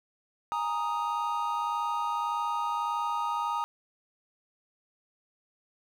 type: chord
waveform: triangle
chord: Ab suspended second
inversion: none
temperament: equal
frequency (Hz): 830.6 / 932.3 / 1244.5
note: Ab5 / Bb5 / Eb6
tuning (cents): 0 / 0 / 0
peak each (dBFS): -34 / -29 / -30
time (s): 0.52-3.64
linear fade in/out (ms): 0
effects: 10-bit